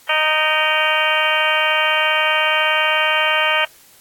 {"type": "harmonic tone with a mistuned harmonic", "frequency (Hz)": 310, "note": "D#4", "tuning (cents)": -6, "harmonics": [2, 3, 4, 5, 6, 7, 8, 9, 10], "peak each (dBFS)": [-23, -23, -23, -23, -23, -23, -23, -23, -23], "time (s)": [0.09, 3.65], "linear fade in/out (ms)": 5, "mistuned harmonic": 7, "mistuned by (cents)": 86, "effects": ["white hiss -48 dBFS RMS until 4 s", "AAC 64 kbps"]}